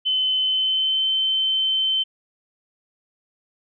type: tone with pitch glide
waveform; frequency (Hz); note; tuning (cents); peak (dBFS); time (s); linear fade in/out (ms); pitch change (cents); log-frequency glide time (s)
sine; 3047 to 3084; G7 to G7; -50 to -29; -18; 0.05-2.04; 20; +21; 0.41-1.08
effects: none